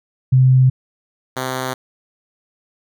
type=tone pair in turn; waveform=sine / 5% pulse; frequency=129.6 / 129.6 Hz; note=C3 / C3; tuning=-16 / -16 cents; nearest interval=unison; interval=0 cents; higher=neither; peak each=-8 / -10 dBFS; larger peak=first; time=0.32-0.7 / 1.36-1.74 s; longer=neither; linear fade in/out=10 ms; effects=none